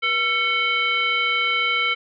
sine tone with frequency modulation, 2217 Hz, C#7, in tune, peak -18 dBFS, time 0.02-1.95 s, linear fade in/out 20 ms, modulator 866 Hz, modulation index 1.1, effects none

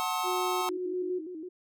square chord, F# diminished seventh, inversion none, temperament just, 740 / 888 / 1065.6 / 1278.7 Hz, F#5 / A5 / C6 / Eb6, 0 / +16 / +31 / +47 cents, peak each -35 dBFS, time 0-0.69 s, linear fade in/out 0 ms
sine tone, 364.5 Hz, F#4, 26 cents flat, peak -31 dBFS, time 0.23-1.22 s, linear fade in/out 50 ms
sine tone with vibrato, 338.4 Hz, E4, 45 cents sharp, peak -37 dBFS, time 0.61-1.49 s, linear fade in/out 10 ms, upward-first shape square, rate 6.1 Hz, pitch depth 120 cents each way
effects none

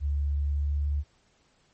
sine tone with pitch glide, 71.7 to 72.32 Hz, D2 to D2, -41 to -26 cents, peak -24 dBFS, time 0-1.04 s, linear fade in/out 50 ms, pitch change +15 cents, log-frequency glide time 0.43-0.73 s, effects pink hiss -66 dBFS RMS until 1.73 s + MP3 32 kbps

